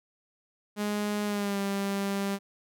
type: tone with pitch glide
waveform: sawtooth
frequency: 207.7 to 198.21 Hz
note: G#3 to G3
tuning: 0 to +19 cents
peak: -24 dBFS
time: 0.76-2.39 s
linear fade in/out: 50 ms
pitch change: -81 cents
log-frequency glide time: 1.25-1.59 s
effects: none